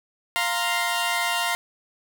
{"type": "chord", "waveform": "15% pulse", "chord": "F suspended fourth", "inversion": "none", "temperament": "equal", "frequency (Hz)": [698.5, 932.3, 1046.5], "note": ["F5", "Bb5", "C6"], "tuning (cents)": [0, 0, 0], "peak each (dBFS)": [-20, -20, -22], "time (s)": [0.36, 1.55], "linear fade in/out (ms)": 0, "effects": []}